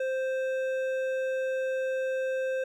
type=tone with hard clipping; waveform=triangle; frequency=523.3 Hz; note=C5; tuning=in tune; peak=-29 dBFS; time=0-2.64 s; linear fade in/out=5 ms; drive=13 dB; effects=none